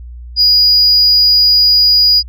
sine tone, 4900 Hz, D#8, 27 cents flat, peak -4 dBFS, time 0.36-2.23 s, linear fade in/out 50 ms, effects tanh soft clip ceiling -3 dBFS + added 60 Hz sine -27 dBFS peak until 2.28 s

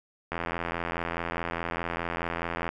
click train, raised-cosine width 0.5 ms, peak -15 dBFS, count 202, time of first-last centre 0.32-2.69 s, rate 84.8 Hz, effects none

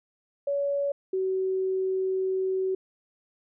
sine tone pair in turn, 565 / 377.9 Hz, C#5 / F#4, +33 / +37 cents, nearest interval perfect fifth, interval 696 cents, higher first, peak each -24 dBFS, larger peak neither, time 0.47-0.92 / 1.13-2.75 s, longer second, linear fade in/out 5 ms, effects none

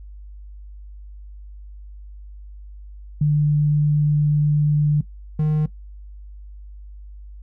sine / triangle tone pair in turn, 148.6 / 153.04 Hz, D3 / D#3, +21 / -28 cents, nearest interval minor second, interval 51 cents, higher second, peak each -14 dBFS, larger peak neither, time 3.21-5.01 / 5.39-5.66 s, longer first, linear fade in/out 5 ms, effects noise-tail reverb RT60 0.1 s tail -17 dB re dry + added 50 Hz sine -36 dBFS peak until 7.42 s

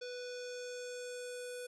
square tone with low-pass filter sweep, 493.9 Hz, B4, in tune, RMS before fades -44 dBFS, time 0.01-1.67 s, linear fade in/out 10 ms, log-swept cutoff 5000 to 10000 Hz, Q 2.8, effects none

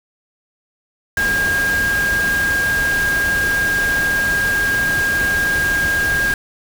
sine tone in noise, 1618 Hz, G#6, 46 cents flat, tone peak -15 dBFS, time 1.17-6.34 s, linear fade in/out 2 ms, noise pink, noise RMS -25 dBFS, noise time 1.17-6.34 s, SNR +7 dB, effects none

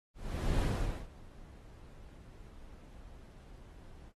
brown noise with ADSR envelope, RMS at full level -29 dBFS, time 0.14-4.13 s, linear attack 460 ms, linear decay 470 ms, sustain -23 dB, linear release 49 ms, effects AAC 32 kbps

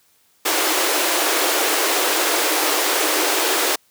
pink high-pass noise, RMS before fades -19 dBFS, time 0.45-3.76 s, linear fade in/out 10 ms, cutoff 300 Hz, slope 96 dB/octave, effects white hiss -59 dBFS RMS until 3.9 s + high-pass 60 Hz 12 dB/octave

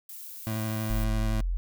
violet noise, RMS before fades -42 dBFS, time 0.09-1.04 s, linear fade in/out 2 ms
25% pulse tone with vibrato, 109.4 Hz, A2, 9 cents flat, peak -25 dBFS, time 0.47-1.41 s, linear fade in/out 0 ms, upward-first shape square, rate 12 Hz, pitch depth 13 cents each way
sine tone, 43.37 Hz, F1, 11 cents flat, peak -25 dBFS, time 0.9-1.57 s, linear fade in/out 0 ms
effects none

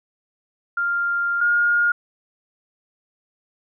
sine tone pair in turn, 1397 / 1422.2 Hz, F6 / F6, 0 / +31 cents, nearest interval unison, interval 31 cents, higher second, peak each -19 / -15 dBFS, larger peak second, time 0.77-1.41 / 1.41-1.92 s, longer first, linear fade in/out 5 ms, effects none

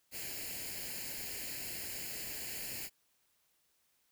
white noise with comb filter, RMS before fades -42 dBFS, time 0.11-2.9 s, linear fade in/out 50 ms, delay 0.42 ms, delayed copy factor +0.75, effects white hiss -75 dBFS RMS until 4.11 s

